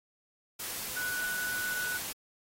sine tone in noise, 1480 Hz, F#6, in tune, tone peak -32 dBFS, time 0.96-1.98 s, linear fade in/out 10 ms, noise white, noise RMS -38 dBFS, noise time 0.59-2.13 s, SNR +3 dB, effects AAC 48 kbps

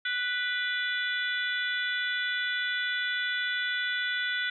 harmonic tone with a mistuned harmonic, 493.9 Hz, B4, in tune, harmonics 3 / 4 / 5 / 6 / 7 / 8, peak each -30 / -34 / -42 / -41 / -34 / -45 dBFS, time 0.05-4.5 s, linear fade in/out 5 ms, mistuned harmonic 5, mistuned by -43 cents, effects none

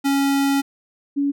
square / sine tone pair in turn, 277.2 / 282.4 Hz, C#4 / C#4, 0 / +32 cents, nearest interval unison, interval 32 cents, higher second, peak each -17 dBFS, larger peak neither, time 0.04-0.62 / 1.16-1.32 s, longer first, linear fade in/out 20 ms, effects none

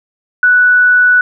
sine tone, 1480 Hz, F#6, in tune, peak -5 dBFS, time 0.43-1.21 s, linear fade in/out 2 ms, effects none

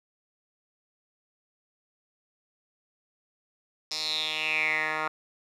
10% pulse tone with band-pass filter sweep, 155.56 Hz, D#3, in tune, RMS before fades -29 dBFS, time 3.91-5.08 s, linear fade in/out 2 ms, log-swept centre 5000 to 1400 Hz, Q 6.4, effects none

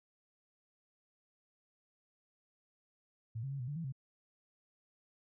sine tone with pitch steps, 113 / 135.9 / 138.7 / 123.1 / 145.3 / 166.2 / 133.4 Hz, A2 / C#3 / C#3 / B2 / D3 / E3 / C3, +47 / -34 / +1 / -5 / -18 / +15 / +34 cents, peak -37 dBFS, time 3.35-3.924 s, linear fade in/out 10 ms, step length 82 ms, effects none

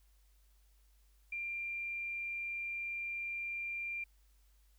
sine tone, 2381 Hz, D7, 23 cents sharp, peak -37 dBFS, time 1.32-4.04 s, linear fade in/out 5 ms, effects added 50 Hz sine -64 dBFS peak until 4.78 s + white hiss -75 dBFS RMS until 4.78 s

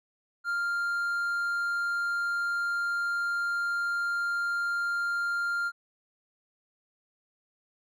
triangle tone, 1396.9 Hz, F6, in tune, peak -25 dBFS, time 0.44-5.72 s, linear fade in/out 50 ms, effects none

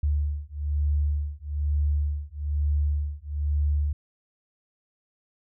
sine beating tone pair, 72.9 / 74 Hz, D2 / D2, -12 / +14 cents, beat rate 1.1 Hz, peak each -26 dBFS, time 0.03-3.93 s, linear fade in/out 5 ms, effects none

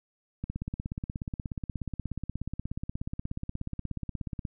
click train, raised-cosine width 5 ms, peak -21 dBFS, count 68, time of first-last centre 0.44-4.452 s, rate 16.7 Hz, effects none

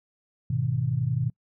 sine chord, G# minor, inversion none, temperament just, 103.83 / 124.59 / 155.74 Hz, G#2 / B2 / D#3, 0 / +16 / +2 cents, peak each -31 / -25 / -29 dBFS, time 0.5-1.3 s, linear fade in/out 5 ms, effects noise-tail reverb RT60 0.1 s tail -25 dB re dry

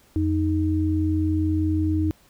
sine tone pair together, 87.31 / 311.8 Hz, F2 / D#4, 0 / +4 cents, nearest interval octave + minor seventh, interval 2204 cents, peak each -22 dBFS, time 0.16-2.11 s, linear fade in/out 0 ms, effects pink hiss -57 dBFS RMS until 2.29 s

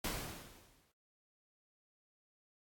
pink noise with exponential decay, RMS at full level -36 dBFS, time 0.04-0.92 s, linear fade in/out 5 ms, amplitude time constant 190 ms, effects AAC 64 kbps

